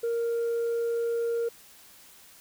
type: tone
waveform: sine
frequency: 466.2 Hz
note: A#4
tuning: in tune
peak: -23 dBFS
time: 0.03-1.49 s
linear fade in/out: 10 ms
effects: tanh soft clip ceiling -24 dBFS + white hiss -53 dBFS RMS until 2.4 s